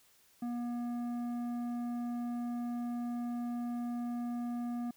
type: tone with tanh clipping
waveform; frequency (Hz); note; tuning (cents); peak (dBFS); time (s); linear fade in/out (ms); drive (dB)
sine; 240; B3; -49; -36; 0.42-4.91; 5; 10
effects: white hiss -66 dBFS RMS until 4.96 s